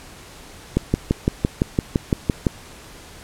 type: click train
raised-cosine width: 3 ms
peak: -3 dBFS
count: 11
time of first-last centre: 0.77-2.468 s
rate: 5.89 Hz
effects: pink hiss -42 dBFS RMS until 3.23 s + low-pass 11000 Hz 12 dB/octave